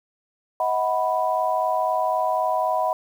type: chord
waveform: sine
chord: B major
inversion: first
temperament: equal with one note detuned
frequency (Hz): 636.1 / 740 / 987.8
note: D#5 / F#5 / B5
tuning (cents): +38 / 0 / 0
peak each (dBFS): -24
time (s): 0.6-2.93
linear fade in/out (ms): 2
effects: 8-bit